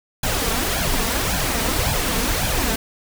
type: noise with flanger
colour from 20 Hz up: pink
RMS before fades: -21 dBFS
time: 0.23-2.76 s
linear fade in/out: 5 ms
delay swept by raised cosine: 1.2 to 4.5 ms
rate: 1.8 Hz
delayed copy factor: +0.65
effects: none